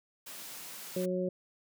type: high-pass noise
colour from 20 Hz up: white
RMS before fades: -45 dBFS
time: 0.26-1.06 s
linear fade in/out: 10 ms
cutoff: 140 Hz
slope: 96 dB/octave
type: harmonic tone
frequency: 182.9 Hz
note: F#3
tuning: 20 cents flat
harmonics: 1 / 2 / 3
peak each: -34 / -34 / -34 dBFS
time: 0.96-1.29 s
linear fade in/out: 5 ms
effects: none